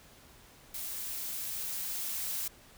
blue noise with level ramp, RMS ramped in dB -39 to -35 dBFS, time 0.74-2.48 s, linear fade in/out 5 ms, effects pink hiss -57 dBFS RMS until 2.77 s

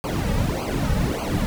brown noise with flanger, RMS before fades -23 dBFS, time 0.04-1.46 s, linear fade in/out 0 ms, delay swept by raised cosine 0.54 to 2.94 ms, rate 1.7 Hz, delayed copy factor -1, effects none

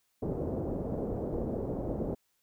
white low-pass noise, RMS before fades -34 dBFS, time 0.22-2.15 s, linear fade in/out 10 ms, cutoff 520 Hz, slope 24 dB/octave, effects white hiss -75 dBFS RMS until 2.42 s

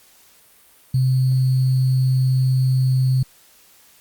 sine tone with sample-and-hold, 130 Hz, C3, 11 cents flat, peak -14 dBFS, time 0.94-3.23 s, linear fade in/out 5 ms, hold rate 4410 Hz, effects white hiss -52 dBFS RMS until 4 s + Opus 48 kbps

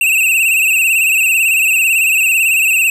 square tone with vibrato, 2637 Hz, E7, in tune, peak -10 dBFS, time 0.01-2.9 s, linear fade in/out 2 ms, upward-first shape sine, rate 18 Hz, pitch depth 80 cents each way, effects 8-bit

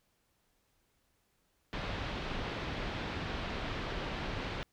pink low-pass noise, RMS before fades -38 dBFS, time 1.73-4.63 s, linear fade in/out 0 ms, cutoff 3900 Hz, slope 24 dB/octave, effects pink hiss -75 dBFS RMS until 4.72 s

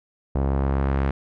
sawtooth tone with low-pass filter sweep, 68.1 Hz, C#2, 30 cents flat, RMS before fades -22 dBFS, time 0.35-1.11 s, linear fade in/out 5 ms, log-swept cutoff 770 to 1900 Hz, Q 1, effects none

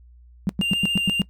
sine tone bursts, 190.2 Hz, F#3, 48 cents sharp, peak -17 dBFS, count 7, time 0.47-1.218 s, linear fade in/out 0 ms, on 22 ms, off 99 ms
triangle tone with vibrato, 2794 Hz, F7, in tune, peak -19 dBFS, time 0.61-1.22 s, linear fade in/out 10 ms, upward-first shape sine, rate 14 Hz, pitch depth 12 cents each way
effects noise-tail reverb RT60 0.1 s tail -21 dB re dry + added 60 Hz sine -46 dBFS peak until 1.29 s

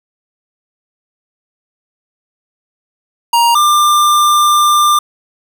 square tone pair in turn, 940 / 1192.6 Hz, A#5 / D6, +14 / +26 cents, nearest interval major third, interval 412 cents, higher second, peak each -8 dBFS, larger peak neither, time 3.33-3.55 / 3.55-4.99 s, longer second, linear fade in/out 5 ms, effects none

